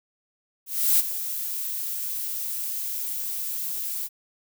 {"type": "noise with ADSR envelope", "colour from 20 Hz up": "violet", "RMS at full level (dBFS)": -18, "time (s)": [0.66, 4.09], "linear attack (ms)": 330, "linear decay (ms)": 27, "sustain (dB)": -12, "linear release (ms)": 43, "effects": []}